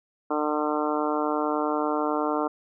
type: harmonic tone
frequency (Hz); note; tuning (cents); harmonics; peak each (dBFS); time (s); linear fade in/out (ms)
150.6; D3; +44; 2 / 3 / 4 / 5 / 6 / 7 / 8 / 9; -28 / -30 / -31 / -32 / -33 / -33 / -34 / -35; 0.3-2.48; 10
effects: none